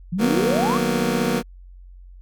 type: exponential sweep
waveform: sine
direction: up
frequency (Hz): 165.1 to 1200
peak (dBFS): -21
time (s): 0.12-0.78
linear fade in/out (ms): 10
type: chord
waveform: 25% pulse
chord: B major seventh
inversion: first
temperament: just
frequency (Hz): 154.34 / 185.21 / 231.5 / 246.9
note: D#3 / F#3 / A#3 / B3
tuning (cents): -14 / +2 / -12 / 0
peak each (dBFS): -25 / -21 / -20 / -21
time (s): 0.18-1.43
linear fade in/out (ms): 50
effects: added 45 Hz sine -40 dBFS peak until 2.21 s

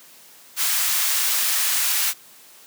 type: high-pass noise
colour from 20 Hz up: white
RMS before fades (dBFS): -21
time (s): 0.56-2.14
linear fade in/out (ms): 50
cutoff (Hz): 1200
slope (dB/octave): 12
effects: white hiss -48 dBFS RMS until 2.66 s + high-pass 150 Hz 12 dB/octave

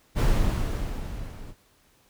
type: noise with level ramp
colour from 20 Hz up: brown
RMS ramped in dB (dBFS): -18 to -41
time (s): 0.15-1.55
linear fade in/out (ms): 50
effects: pink hiss -62 dBFS RMS until 2.09 s

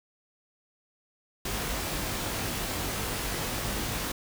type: noise with comb filter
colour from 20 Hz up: pink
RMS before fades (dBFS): -32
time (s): 1.45-4.12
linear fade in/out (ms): 5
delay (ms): 20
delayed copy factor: +0.55
effects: none

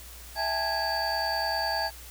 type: tone cluster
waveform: triangle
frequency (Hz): 658 / 808 / 878 / 1653 / 4595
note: E5 / G#5 / A5 / G#6 / D8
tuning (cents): -3 / -48 / -4 / -9 / -39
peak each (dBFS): -31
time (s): 0.35-1.91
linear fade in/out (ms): 50
effects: added 60 Hz sine -46 dBFS peak until 2.1 s + white hiss -47 dBFS RMS until 2.1 s

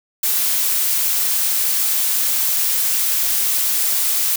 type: noise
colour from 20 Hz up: blue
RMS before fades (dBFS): -18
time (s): 0.23-4.36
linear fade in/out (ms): 5
effects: none

